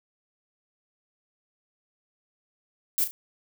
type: noise with echo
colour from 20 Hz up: violet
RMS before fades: -24 dBFS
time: 2.98-3.04 s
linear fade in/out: 0 ms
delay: 35 ms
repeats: 2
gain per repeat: -9 dB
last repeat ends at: 3.11 s
effects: none